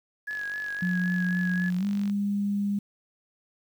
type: tone with vibrato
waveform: sine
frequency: 1678 Hz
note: G#6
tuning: 17 cents sharp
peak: -30 dBFS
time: 0.27-1.7 s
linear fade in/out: 10 ms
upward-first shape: sine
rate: 3.8 Hz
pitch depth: 32 cents each way
type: click train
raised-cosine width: 0.2 ms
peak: -27 dBFS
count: 87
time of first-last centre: 0.31-2.098 s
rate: 48.1 Hz
type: tone with pitch glide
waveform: sine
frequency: 180.1 to 202.2 Hz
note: F#3 to G#3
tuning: -46 to -46 cents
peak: -24 dBFS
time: 0.82-2.79 s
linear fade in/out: 5 ms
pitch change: +200 cents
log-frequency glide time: 1.78-1.85 s
effects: 9-bit